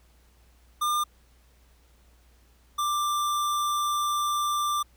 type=tone pair in turn; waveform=square; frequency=1202 / 1182 Hz; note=D6 / D6; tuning=+40 / +11 cents; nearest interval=unison; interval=29 cents; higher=first; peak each=-24 / -25 dBFS; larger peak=first; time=0.81-1.04 / 2.78-4.83 s; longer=second; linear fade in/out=10 ms; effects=added 60 Hz sine -57 dBFS peak until 4.96 s + pink hiss -64 dBFS RMS until 4.96 s